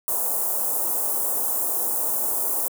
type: band-stop noise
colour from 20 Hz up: white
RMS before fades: -24 dBFS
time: 0.08-2.68 s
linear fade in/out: 0 ms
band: 960 to 8800 Hz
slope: 24 dB/octave
effects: high-pass 400 Hz 12 dB/octave